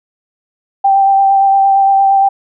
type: tone with vibrato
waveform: sine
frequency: 784 Hz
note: G5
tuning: in tune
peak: -6 dBFS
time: 0.84-2.29 s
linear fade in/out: 10 ms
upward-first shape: sine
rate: 8.7 Hz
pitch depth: 15 cents each way
effects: none